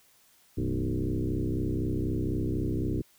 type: tone with frequency modulation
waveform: sine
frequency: 111.2 Hz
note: A2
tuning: 19 cents sharp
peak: -26 dBFS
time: 0.57-3.02 s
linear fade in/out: 10 ms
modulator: 64 Hz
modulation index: 4.2
effects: white hiss -62 dBFS RMS until 3.18 s

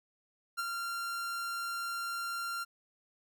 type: tone with ADSR envelope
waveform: 45% pulse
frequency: 1382 Hz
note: F6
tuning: 19 cents flat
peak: -31 dBFS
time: 0.57-2.65 s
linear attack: 23 ms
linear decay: 29 ms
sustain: -4 dB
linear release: 25 ms
effects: none

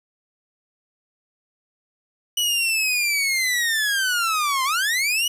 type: linear two-way sweep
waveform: sawtooth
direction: down then up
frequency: 2960 to 1024 to 2960 Hz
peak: -16 dBFS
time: 2.37-5.28 s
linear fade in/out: 5 ms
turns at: 4.64 s
effects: resampled to 32000 Hz + 8-bit

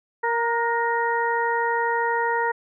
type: harmonic tone with a mistuned harmonic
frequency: 466.2 Hz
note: A#4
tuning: in tune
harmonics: 1 / 2 / 3 / 4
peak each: -26 / -23 / -30 / -27 dBFS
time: 0.23-2.52 s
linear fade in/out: 10 ms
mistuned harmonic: 3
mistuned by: +37 cents
effects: none

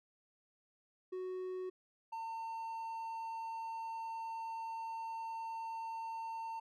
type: tone pair in turn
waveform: triangle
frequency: 370 / 904.8 Hz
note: F#4 / A5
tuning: 0 / +48 cents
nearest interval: octave + minor third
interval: 1548 cents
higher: second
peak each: -37 / -38 dBFS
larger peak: first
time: 1.12-1.7 / 2.12-6.6 s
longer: second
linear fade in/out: 10 ms
effects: none

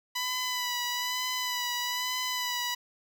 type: tone with vibrato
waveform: 10% pulse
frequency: 992 Hz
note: B5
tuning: 7 cents sharp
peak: -21 dBFS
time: 0.15-2.75 s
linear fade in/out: 10 ms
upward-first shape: sine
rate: 1.1 Hz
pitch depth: 29 cents each way
effects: none

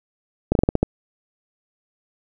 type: slowing click train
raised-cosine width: 2 ms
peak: -3 dBFS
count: 7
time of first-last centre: 0.52-0.83 s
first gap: 32 ms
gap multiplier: 1.19
effects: none

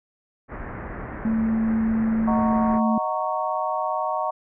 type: low-pass noise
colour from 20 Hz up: pink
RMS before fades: -34 dBFS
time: 0.48-2.81 s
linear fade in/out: 50 ms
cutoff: 2000 Hz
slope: 48 dB/octave
type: tone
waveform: sine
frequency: 222.9 Hz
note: A3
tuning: 23 cents sharp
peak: -19 dBFS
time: 1.25-2.98 s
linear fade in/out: 2 ms
type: chord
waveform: sine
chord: D# minor seventh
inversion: none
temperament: equal with one note detuned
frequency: 622.3 / 740 / 925.9 / 1108.7 Hz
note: D#5 / F#5 / A#5 / C#6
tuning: 0 / 0 / -12 / 0 cents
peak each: -28 dBFS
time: 2.27-4.31 s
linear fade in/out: 10 ms
effects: none

